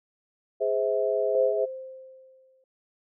sine chord, Ab augmented, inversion none, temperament just, 415.3 / 519.1 / 648.9 Hz, Ab4 / C5 / E5, 0 / -14 / -27 cents, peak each -27 dBFS, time 0.6-1.66 s, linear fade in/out 20 ms
sine tone with exponential decay, 523.3 Hz, C5, in tune, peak -22 dBFS, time 1.35-2.64 s, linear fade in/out 2 ms, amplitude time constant 280 ms
effects none

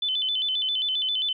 sine tone with vibrato, 3266 Hz, G#7, 30 cents flat, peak -23 dBFS, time 0.02-1.33 s, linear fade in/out 5 ms, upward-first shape square, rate 7.5 Hz, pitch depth 120 cents each way, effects none

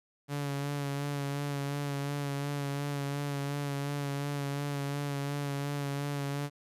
sawtooth tone with vibrato, 142.1 Hz, C#3, 43 cents sharp, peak -28 dBFS, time 0.28-6.5 s, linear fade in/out 50 ms, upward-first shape sine, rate 2.8 Hz, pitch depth 25 cents each way, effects resampled to 32000 Hz + 11-bit

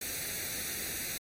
white noise with comb filter, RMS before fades -37 dBFS, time 0.01-1.18 s, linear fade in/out 5 ms, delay 0.48 ms, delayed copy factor +0.75, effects AAC 48 kbps

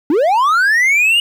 triangle linear sweep, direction up, 269.5 to 2900 Hz, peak -8 dBFS, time 0.1-1.2 s, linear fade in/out 2 ms, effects 8-bit

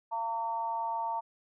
harmonic tone, 228.2 Hz, A#3, 37 cents flat, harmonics 3 / 4 / 5, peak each -39 / -31 / -44 dBFS, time 0.11-1.21 s, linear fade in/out 20 ms, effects none

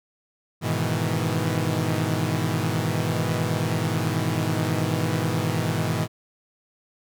sawtooth chord, E major seventh, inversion first, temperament equal, 103.83 / 123.47 / 155.56 / 164.81 Hz, G#2 / B2 / D#3 / E3, 0 / 0 / 0 / 0 cents, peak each -24 dBFS, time 0.61-6.08 s, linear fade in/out 50 ms, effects none

